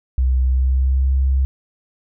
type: tone with pitch glide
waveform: sine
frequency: 64 to 66.56 Hz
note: C2 to C2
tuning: -38 to +30 cents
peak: -13 dBFS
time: 0.18-1.45 s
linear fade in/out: 0 ms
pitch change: +68 cents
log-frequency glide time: 0.39-1.12 s
effects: none